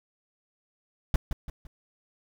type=noise with echo; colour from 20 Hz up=brown; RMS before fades=-19 dBFS; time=1.14-1.16 s; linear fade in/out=2 ms; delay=170 ms; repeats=3; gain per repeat=-8 dB; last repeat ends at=1.67 s; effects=none